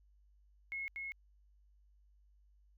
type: tone with echo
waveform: sine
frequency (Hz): 2173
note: C#7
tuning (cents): -35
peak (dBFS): -38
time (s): 0.72-0.88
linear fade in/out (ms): 0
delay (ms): 240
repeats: 1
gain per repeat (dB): -2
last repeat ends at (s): 1.12
effects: added 50 Hz sine -64 dBFS peak until 2.77 s